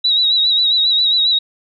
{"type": "tone with vibrato", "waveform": "sine", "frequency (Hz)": 3864, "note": "B7", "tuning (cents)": -39, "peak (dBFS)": -11, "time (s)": [0.04, 1.39], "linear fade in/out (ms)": 10, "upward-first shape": "sine", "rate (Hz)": 7.4, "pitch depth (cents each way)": 53, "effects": []}